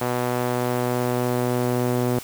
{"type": "tone with band-pass filter sweep", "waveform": "sawtooth", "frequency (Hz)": 123.47, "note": "B2", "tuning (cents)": 0, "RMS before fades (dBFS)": -23, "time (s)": [0.01, 2.19], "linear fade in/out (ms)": 5, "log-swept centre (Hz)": [740, 390], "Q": 0.78, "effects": ["white hiss -39 dBFS RMS until 2.23 s"]}